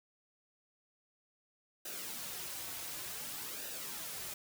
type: noise with flanger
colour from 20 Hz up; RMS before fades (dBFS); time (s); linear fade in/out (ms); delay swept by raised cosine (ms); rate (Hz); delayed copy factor
white; -43; 1.85-4.34; 5; 0.91 to 5.01; 0.55; -0.55
effects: none